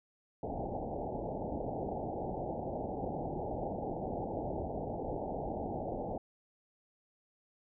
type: low-pass noise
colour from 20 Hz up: white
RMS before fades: -38 dBFS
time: 0.43-6.18 s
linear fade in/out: 5 ms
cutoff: 840 Hz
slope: 96 dB/octave
effects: none